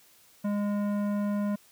triangle tone with tanh clipping, 205 Hz, G#3, 22 cents flat, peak -28 dBFS, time 0.44-1.56 s, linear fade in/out 10 ms, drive 18 dB, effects white hiss -59 dBFS RMS until 1.71 s

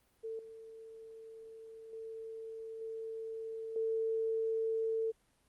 sine tone with level steps, 447.3 Hz, A4, 28 cents sharp, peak -38 / -48 / -42 / -39 / -31 dBFS, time 0.23-5.12 s, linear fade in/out 20 ms, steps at 0.39 / 1.93 / 2.81 / 3.76 s, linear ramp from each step 2 ms, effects pink hiss -72 dBFS RMS until 5.48 s + Opus 32 kbps

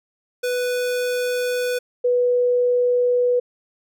square / sine tone pair in turn, 494.8 / 491.4 Hz, B4 / B4, +3 / -9 cents, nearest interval unison, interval 12 cents, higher first, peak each -21 / -15 dBFS, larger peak second, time 0.43-1.79 / 2.04-3.4 s, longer neither, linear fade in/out 10 ms, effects none

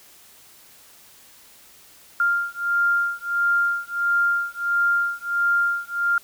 sine beating tone pair, 1396.9 / 1398.4 Hz, F6 / F6, 0 / +2 cents, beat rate 1.5 Hz, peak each -22 dBFS, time 2.2-6.18 s, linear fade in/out 2 ms, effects white hiss -50 dBFS RMS until 6.23 s

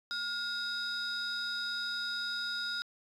sine tone cluster, 1423 / 3783 / 4981 Hz, F6 / A#7 / D#8, +32 / +25 / +1 cents, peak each -35 / -37 / -38 dBFS, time 0.11-2.82 s, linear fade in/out 0 ms, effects tanh soft clip ceiling -28 dBFS

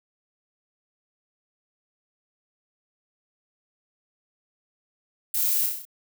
violet noise with echo, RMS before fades -26 dBFS, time 5.34-5.66 s, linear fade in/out 2 ms, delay 32 ms, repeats 6, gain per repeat -3 dB, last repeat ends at 5.852 s, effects none

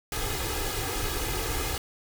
pink noise with comb filter, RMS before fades -30 dBFS, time 0.12-1.78 s, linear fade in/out 2 ms, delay 2.4 ms, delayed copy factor +0.75, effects none

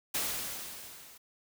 white noise with level ramp, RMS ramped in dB -31 to -54 dBFS, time 0.14-1.18 s, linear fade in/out 10 ms, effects none

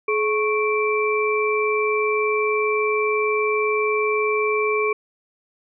sine tone cluster, 426.6 / 1103 / 2339 Hz, G#4 / C#6 / D7, +46 / -9 / -8 cents, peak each -20 / -25 / -24 dBFS, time 0.08-4.93 s, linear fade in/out 5 ms, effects none

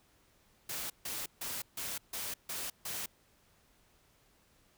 white noise bursts, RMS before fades -39 dBFS, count 7, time 0.69-3.06 s, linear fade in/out 5 ms, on 210 ms, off 150 ms, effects pink hiss -68 dBFS RMS until 4.77 s

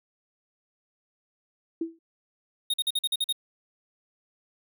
sine tone with exponential decay, 329.6 Hz, E4, in tune, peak -23 dBFS, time 1.81-1.99 s, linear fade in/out 5 ms, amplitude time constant 37 ms
square tone bursts, 3720 Hz, A#7, 4 cents flat, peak -24 dBFS, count 8, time 2.7-3.326 s, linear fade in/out 5 ms, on 38 ms, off 46 ms
effects none

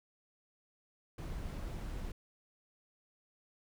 brown noise, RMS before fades -41 dBFS, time 1.18-2.12 s, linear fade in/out 5 ms, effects none

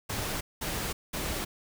pink noise bursts, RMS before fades -33 dBFS, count 3, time 0.09-1.45 s, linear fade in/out 10 ms, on 320 ms, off 200 ms, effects none

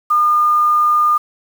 sine tone with quantisation, 1212 Hz, D#6, 46 cents flat, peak -10 dBFS, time 0.1-1.18 s, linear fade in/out 10 ms, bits 6, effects none

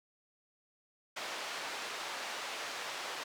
pink band-pass noise, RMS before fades -41 dBFS, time 1.16-3.24 s, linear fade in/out 10 ms, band 670 to 5400 Hz, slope 12 dB/octave, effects none

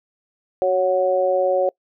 sine tone with amplitude modulation, 554.4 Hz, C#5, in tune, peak -11 dBFS, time 0.62-1.69 s, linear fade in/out 0 ms, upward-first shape sine, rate 182 Hz, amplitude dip 95%, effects noise-tail reverb RT60 0.1 s tail -24 dB re dry

